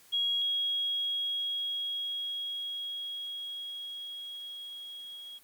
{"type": "tone with level ramp", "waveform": "sine", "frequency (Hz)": 3300, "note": "G#7", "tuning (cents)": -12, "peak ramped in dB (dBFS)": [-26, -42], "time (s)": [0.12, 5.39], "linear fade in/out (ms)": 20, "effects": ["white hiss -59 dBFS RMS until 5.43 s", "Opus 48 kbps"]}